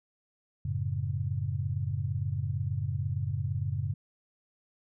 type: chord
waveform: sine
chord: F# minor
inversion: none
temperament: equal with one note detuned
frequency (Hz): 92.18 / 110 / 138.59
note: F#2 / A2 / C#3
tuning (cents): -6 / 0 / 0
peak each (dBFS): -33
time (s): 0.65-3.94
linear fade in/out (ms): 5
effects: none